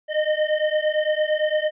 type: beating tone pair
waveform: square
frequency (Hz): 609 / 617.8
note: D#5 / D#5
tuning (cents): -37 / -12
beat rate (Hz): 8.8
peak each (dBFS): -23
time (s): 0.08-1.71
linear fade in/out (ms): 50
effects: resampled to 8000 Hz